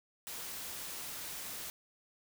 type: noise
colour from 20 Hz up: white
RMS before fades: -43 dBFS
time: 0.27-1.7 s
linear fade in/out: 0 ms
effects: none